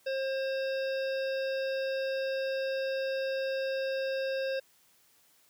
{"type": "harmonic tone with a mistuned harmonic", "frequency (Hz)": 534, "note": "C5", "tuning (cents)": 35, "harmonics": [1, 3, 5, 7, 9, 10], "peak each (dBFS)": [-30, -40, -44, -47, -49, -50], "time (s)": [0.06, 4.6], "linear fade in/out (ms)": 10, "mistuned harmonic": 9, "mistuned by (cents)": 25, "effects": ["white hiss -65 dBFS RMS until 5.49 s", "high-pass 80 Hz 12 dB/octave"]}